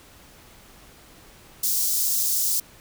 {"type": "high-pass noise", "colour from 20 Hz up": "white", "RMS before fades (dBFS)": -23, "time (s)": [1.63, 2.6], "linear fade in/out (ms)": 5, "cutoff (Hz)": 4900, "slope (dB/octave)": 24, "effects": ["pink hiss -50 dBFS RMS until 2.8 s"]}